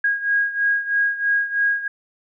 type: beating tone pair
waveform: sine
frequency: 1638 / 1641.1 Hz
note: G#6 / G#6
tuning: -24 / -21 cents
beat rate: 3.1 Hz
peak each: -19 / -23 dBFS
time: 0.04-1.88 s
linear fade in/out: 5 ms
effects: none